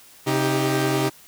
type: tone cluster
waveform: sawtooth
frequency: 134.3 / 313.7 / 392.8 Hz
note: C3 / D#4 / G4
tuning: +46 / +14 / +4 cents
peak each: -20 dBFS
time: 0.26-1.1 s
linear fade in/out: 20 ms
effects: white hiss -49 dBFS RMS until 1.27 s